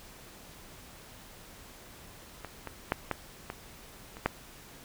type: clicks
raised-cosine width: 0.5 ms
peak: -24 / -23 / -11 / -14 / -21 / -29 / -10 dBFS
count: 7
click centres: 2.447 / 2.673 / 2.921 / 3.113 / 3.501 / 4.169 / 4.26 s
effects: pink hiss -51 dBFS RMS until 4.84 s